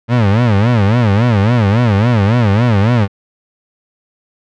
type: tone with vibrato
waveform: 30% pulse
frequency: 110 Hz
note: A2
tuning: in tune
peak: -6 dBFS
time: 0.08-3.08 s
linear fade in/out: 50 ms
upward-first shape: sine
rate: 3.6 Hz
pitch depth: 210 cents each way
effects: low-pass 3000 Hz 12 dB/octave